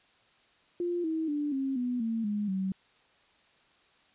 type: tone with pitch steps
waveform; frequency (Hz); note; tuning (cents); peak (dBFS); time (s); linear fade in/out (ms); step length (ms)
sine; 349.2 / 320.2 / 293.6 / 269.3 / 246.9 / 226.4 / 207.6 / 190.4; F4 / D#4 / D4 / C#4 / B3 / A3 / G#3 / F#3; 0 / +50 / 0 / -50 / 0 / +50 / 0 / +50; -28; 0.8-2.72; 2; 240
effects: white hiss -64 dBFS RMS until 4.14 s + resampled to 8000 Hz